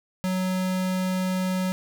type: tone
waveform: square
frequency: 185.5 Hz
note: F#3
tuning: 5 cents sharp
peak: -24 dBFS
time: 0.24-1.72 s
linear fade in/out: 0 ms
effects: none